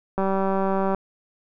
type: click train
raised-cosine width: 1 ms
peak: -11 dBFS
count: 149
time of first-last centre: 0.18-0.947 s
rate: 193 Hz
effects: none